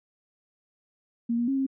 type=tone with pitch steps; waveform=sine; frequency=233.9 / 238.2 / 271 / 268.3 Hz; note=A#3 / A#3 / C#4 / C4; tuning=+6 / +38 / -39 / +44 cents; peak=-23 dBFS; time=1.29-1.666 s; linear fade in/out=10 ms; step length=94 ms; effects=none